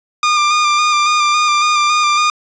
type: tone with vibrato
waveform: sawtooth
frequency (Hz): 1204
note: D6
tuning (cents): +43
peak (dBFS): -7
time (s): 0.23-2.3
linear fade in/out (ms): 2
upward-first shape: square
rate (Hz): 3.6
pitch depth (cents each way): 22
effects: resampled to 16000 Hz + 7-bit